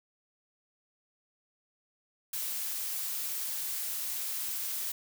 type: noise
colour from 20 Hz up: blue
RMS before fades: -35 dBFS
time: 2.33-4.92 s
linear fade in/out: 5 ms
effects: none